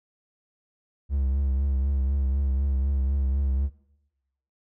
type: tone with vibrato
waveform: triangle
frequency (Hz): 68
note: C#2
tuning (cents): -33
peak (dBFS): -20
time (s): 1.09-3.7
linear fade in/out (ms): 50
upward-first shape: triangle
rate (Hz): 4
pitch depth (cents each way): 67
effects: noise-tail reverb RT60 0.9 s tail -19 dB re dry